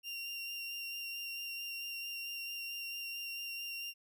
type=tone with vibrato; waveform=30% pulse; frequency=2771 Hz; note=F7; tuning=14 cents flat; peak=-37 dBFS; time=0.03-3.94 s; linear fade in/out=50 ms; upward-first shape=sine; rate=4.5 Hz; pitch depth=13 cents each way; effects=none